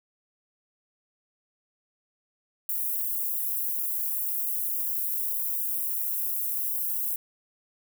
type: high-pass noise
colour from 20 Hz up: white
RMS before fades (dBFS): -29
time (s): 2.69-7.16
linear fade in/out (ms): 2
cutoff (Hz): 12000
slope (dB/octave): 24
effects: none